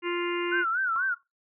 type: harmonic tone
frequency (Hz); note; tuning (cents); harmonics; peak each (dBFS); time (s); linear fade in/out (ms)
349.2; F4; 0; 1 / 3 / 4 / 5 / 6 / 7 / 8; -28 / -35 / -40 / -41 / -36 / -41 / -38; 0.02-0.65; 50
type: tone with vibrato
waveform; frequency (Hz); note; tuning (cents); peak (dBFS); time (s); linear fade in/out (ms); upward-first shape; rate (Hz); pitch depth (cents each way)
sine; 1435; F6; +47; -24; 0.51-1.15; 20; sine; 4.1; 150
type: tone with exponential decay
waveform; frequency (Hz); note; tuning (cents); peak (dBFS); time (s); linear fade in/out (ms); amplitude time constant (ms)
sine; 1100; C#6; -14; -31; 0.96-1.23; 0; 57
effects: noise-tail reverb RT60 0.2 s tail -21 dB re dry